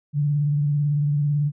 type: tone with vibrato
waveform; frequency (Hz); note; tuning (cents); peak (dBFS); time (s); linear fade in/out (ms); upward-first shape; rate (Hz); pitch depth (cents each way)
sine; 146.1; D3; -9; -18; 0.13-1.52; 50; triangle; 18; 53
effects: none